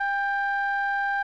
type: ring-modulated tone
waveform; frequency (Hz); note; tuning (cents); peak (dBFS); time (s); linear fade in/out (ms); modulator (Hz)
triangle; 390; G4; -9; -17; 0-1.23; 10; 1190
effects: tanh soft clip ceiling -17 dBFS